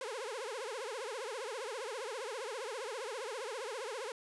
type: tone with vibrato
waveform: sawtooth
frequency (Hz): 474.9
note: A#4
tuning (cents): +32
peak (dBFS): -35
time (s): 0.01-4.12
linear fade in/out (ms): 2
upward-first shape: triangle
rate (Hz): 15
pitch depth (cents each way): 290
effects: resampled to 24000 Hz + 12-bit